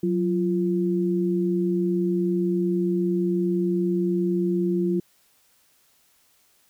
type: tone pair together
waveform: sine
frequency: 183.2 / 345.8 Hz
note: F#3 / F4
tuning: -17 / -17 cents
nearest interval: major seventh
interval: 1100 cents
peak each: -23 dBFS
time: 0.03-5 s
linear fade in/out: 5 ms
effects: white hiss -62 dBFS RMS until 6.69 s